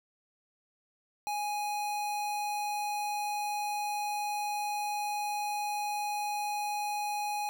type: tone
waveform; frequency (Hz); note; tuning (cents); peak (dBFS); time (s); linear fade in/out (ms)
square; 830.6; G#5; 0; -32; 1.27-7.49; 0
effects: none